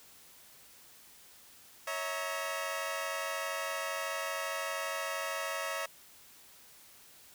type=chord; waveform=15% pulse; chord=A# diminished; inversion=first; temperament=equal with one note detuned; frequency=554.4 / 647.2 / 932.3 Hz; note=C#5 / E5 / A#5; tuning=0 / -32 / 0 cents; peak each=-32 / -31 / -36 dBFS; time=1.87-5.86 s; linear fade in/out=5 ms; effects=white hiss -57 dBFS RMS until 7.34 s